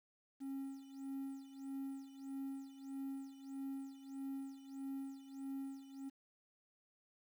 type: tone with tremolo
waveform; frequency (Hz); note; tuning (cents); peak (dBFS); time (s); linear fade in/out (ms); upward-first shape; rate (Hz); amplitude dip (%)
triangle; 271.7; C#4; -35; -38; 0.4-6.1; 20; sine; 1.6; 80
effects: tanh soft clip ceiling -34 dBFS + 11-bit